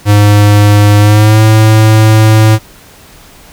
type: tone with pitch glide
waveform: square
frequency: 103.4 to 109.23 Hz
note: G#2 to A2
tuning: -7 to -12 cents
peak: -3 dBFS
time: 0.05-2.59 s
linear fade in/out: 50 ms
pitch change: +95 cents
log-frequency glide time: 0.99-1.41 s
effects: pink hiss -37 dBFS RMS until 3.52 s